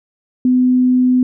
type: tone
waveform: sine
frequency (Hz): 252.4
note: B3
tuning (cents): +38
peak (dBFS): -9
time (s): 0.45-1.23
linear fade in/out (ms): 2
effects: none